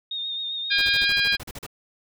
sine tone with vibrato, 3683 Hz, A#7, 22 cents flat, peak -27 dBFS, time 0.11-1.06 s, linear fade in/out 5 ms, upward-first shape sine, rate 7.6 Hz, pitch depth 29 cents each way
harmonic tone, 810 Hz, G#5, 43 cents flat, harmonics 2 / 3 / 4 / 5 / 6, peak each -23 / -25 / -26 / -27 / -28 dBFS, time 0.7-1.37 s, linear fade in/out 20 ms
pink noise bursts, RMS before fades -36 dBFS, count 12, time 0.78-1.665 s, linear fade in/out 5 ms, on 38 ms, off 39 ms
effects none

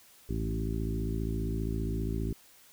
harmonic tone with a mistuned harmonic, 55 Hz, A1, in tune, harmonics 1 / 2 / 3 / 4 / 5 / 6 / 7, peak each -33 / -36 / -38 / -39 / -40 / -41 / -41 dBFS, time 0.29-2.33 s, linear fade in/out 5 ms, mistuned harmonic 2, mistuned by -34 cents, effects white hiss -58 dBFS RMS until 2.72 s

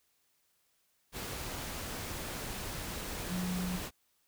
sine tone in noise, 181.1 Hz, F#3, 37 cents flat, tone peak -33 dBFS, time 3.28-3.8 s, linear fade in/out 50 ms, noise pink, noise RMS -40 dBFS, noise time 1.12-3.91 s, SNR +4 dB, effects white hiss -74 dBFS RMS until 4.27 s

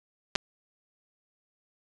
clicks, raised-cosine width 0.2 ms, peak -8 dBFS, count 2, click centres 0.354 / 0.359 s, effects resampled to 22050 Hz

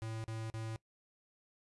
square tone bursts, 111.7 Hz, A2, 27 cents sharp, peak -40 dBFS, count 3, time 0.02-0.76 s, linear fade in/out 0 ms, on 220 ms, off 40 ms, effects noise-tail reverb RT60 0.1 s tail -20 dB re dry + resampled to 24000 Hz

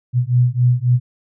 sine beating tone pair, 121.7 / 125.4 Hz, B2 / B2, -25 / +27 cents, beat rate 3.7 Hz, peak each -15 dBFS, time 0.13-1 s, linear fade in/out 50 ms, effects none

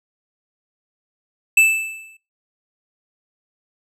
square tone with exponential decay, 2637 Hz, E7, in tune, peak -8 dBFS, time 1.57-2.17 s, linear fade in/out 5 ms, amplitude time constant 130 ms, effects noise-tail reverb RT60 0.3 s tail -24 dB re dry + low-pass 12000 Hz 12 dB/octave

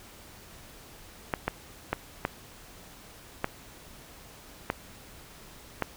clicks, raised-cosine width 0.5 ms, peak -11 dBFS, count 7, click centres 1.338 / 1.48 / 1.93 / 2.251 / 3.444 / 4.701 / 5.823 s, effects pink hiss -50 dBFS RMS until 5.96 s

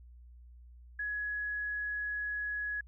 sine tone, 1680 Hz, G#6, 19 cents sharp, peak -33 dBFS, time 0.99-2.81 s, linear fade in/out 5 ms, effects added 60 Hz sine -51 dBFS peak until 2.87 s

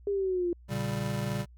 sine exponential sweep, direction down, 408.2 to 342.7 Hz, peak -26 dBFS, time 0.07-0.53 s, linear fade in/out 2 ms
square chord, G diminished, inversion first, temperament just, 117.6 / 141.12 / 196 Hz, Bb2 / Db3 / G3, +16 / +31 / 0 cents, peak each -35 dBFS, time 0.68-1.46 s, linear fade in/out 50 ms
effects added 60 Hz sine -50 dBFS peak until 1.57 s

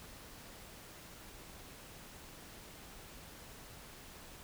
silence, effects pink hiss -53 dBFS RMS until 4.43 s

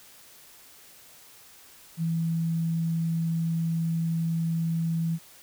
sine tone, 164.81 Hz, E3, in tune, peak -24 dBFS, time 1.97-5.19 s, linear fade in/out 50 ms, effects white hiss -52 dBFS RMS until 5.42 s

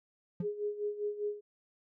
triangle tone with exponential decay, 174.61 Hz, F3, in tune, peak -27 dBFS, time 0.4-0.49 s, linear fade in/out 5 ms, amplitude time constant 18 ms
sine tone with tremolo, 415.3 Hz, G#4, in tune, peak -30 dBFS, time 0.41-1.41 s, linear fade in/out 50 ms, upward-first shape sine, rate 5 Hz, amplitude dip 75%
effects none

